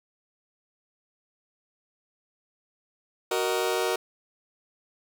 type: chord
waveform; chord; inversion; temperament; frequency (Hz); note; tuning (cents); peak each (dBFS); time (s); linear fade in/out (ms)
sawtooth; D# minor; first; just; 373.4 / 466.7 / 622.3; F#4 / A#4 / D#5; +16 / +2 / 0; -24 / -24 / -28; 3.31-3.96; 5
effects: none